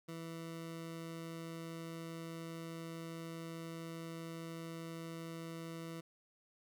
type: tone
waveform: 20% pulse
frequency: 164.81 Hz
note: E3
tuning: in tune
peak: -39 dBFS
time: 0.08-6.01 s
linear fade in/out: 10 ms
effects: none